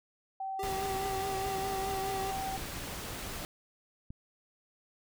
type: tone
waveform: sine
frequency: 771 Hz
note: G5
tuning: 29 cents flat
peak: -34 dBFS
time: 0.4-2.57 s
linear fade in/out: 5 ms
type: tone with vibrato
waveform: square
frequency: 390.5 Hz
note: G4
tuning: 7 cents flat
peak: -38 dBFS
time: 0.59-2.31 s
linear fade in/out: 5 ms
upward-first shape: triangle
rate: 4.8 Hz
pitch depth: 48 cents each way
type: noise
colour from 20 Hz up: pink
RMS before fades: -40 dBFS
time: 0.63-3.45 s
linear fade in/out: 0 ms
type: clicks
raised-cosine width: 5 ms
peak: -31 dBFS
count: 2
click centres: 2.578 / 4.105 s
effects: none